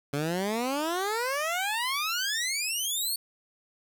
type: exponential sweep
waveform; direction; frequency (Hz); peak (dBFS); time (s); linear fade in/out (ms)
15% pulse; up; 138.59 to 4499; -21; 0.13-3.16; 5
effects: 10-bit